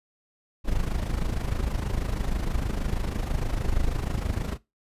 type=noise with amplitude modulation; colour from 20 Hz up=brown; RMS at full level=-24 dBFS; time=0.64-4.58 s; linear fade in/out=50 ms; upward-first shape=sine; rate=26.3 Hz; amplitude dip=70%; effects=noise-tail reverb RT60 0.2 s tail -18 dB re dry + resampled to 32000 Hz